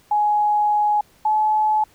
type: tone pair in turn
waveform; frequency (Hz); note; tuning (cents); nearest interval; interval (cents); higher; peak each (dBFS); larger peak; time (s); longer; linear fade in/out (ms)
sine; 837 / 857.6; G#5 / A5; +13 / -45; unison; 42; second; -15; neither; 0.11-1.01 / 1.25-1.84; first; 5
effects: pink hiss -55 dBFS RMS until 1.94 s